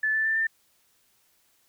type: tone with pitch steps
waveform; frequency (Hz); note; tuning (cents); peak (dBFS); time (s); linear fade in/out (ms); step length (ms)
sine; 1741 / 1758.2 / 1775.5 / 1793.1; A6 / A6 / A6 / A6; -19 / -2 / +15 / +32; -22; 0.03-0.47; 5; 110
effects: white hiss -66 dBFS RMS until 1.68 s